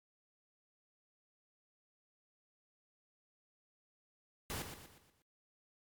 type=noise with echo; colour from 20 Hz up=pink; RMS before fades=-41 dBFS; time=4.5-4.62 s; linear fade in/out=0 ms; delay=120 ms; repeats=5; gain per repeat=-7 dB; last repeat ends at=5.22 s; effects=MP3 96 kbps